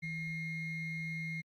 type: ring-modulated tone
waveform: triangle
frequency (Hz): 987.8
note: B5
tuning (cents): 0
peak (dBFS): -31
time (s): 0.02-1.42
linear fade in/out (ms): 20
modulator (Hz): 1150
effects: tanh soft clip ceiling -28 dBFS + Opus 48 kbps